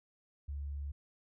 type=tone; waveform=sine; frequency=71.2 Hz; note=C#2; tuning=47 cents sharp; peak=-37 dBFS; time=0.48-0.92 s; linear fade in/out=10 ms; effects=none